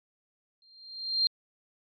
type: tone with exponential growth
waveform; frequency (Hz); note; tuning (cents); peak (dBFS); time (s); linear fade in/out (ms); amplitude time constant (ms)
sine; 4186; C8; 0; -20; 0.62-1.27; 1; 140
effects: AAC 32 kbps